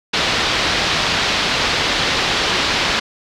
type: low-pass noise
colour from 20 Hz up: white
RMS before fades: -18 dBFS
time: 0.13-3 s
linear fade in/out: 10 ms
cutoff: 4500 Hz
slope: 24 dB/octave
effects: none